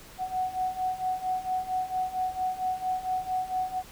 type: beating tone pair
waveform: sine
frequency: 740 / 744.4 Hz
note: F#5 / F#5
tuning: 0 / +10 cents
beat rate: 4.4 Hz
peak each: -32 / -29 dBFS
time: 0.18-3.83 s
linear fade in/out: 50 ms
effects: pink hiss -49 dBFS RMS until 3.91 s